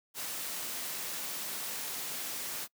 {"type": "noise", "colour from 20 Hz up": "white", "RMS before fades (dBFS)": -38, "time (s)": [0.14, 2.68], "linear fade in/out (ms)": 50, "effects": ["noise-tail reverb RT60 0.1 s tail -25 dB re dry", "high-pass 150 Hz 12 dB/octave"]}